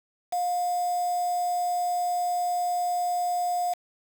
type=tone with quantisation; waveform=sine; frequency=710 Hz; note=F5; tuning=28 cents sharp; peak=-24 dBFS; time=0.32-3.74 s; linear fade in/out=10 ms; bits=6; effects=none